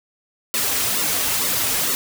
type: noise with flanger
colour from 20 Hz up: white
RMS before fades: -21 dBFS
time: 0.54-1.95 s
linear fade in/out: 0 ms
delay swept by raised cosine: 1.2 to 5.8 ms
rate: 2.2 Hz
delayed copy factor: -0.85
effects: none